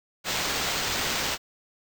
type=noise with sample-and-hold; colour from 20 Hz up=white; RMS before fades=-28 dBFS; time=0.24-1.38 s; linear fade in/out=50 ms; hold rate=11025 Hz; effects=none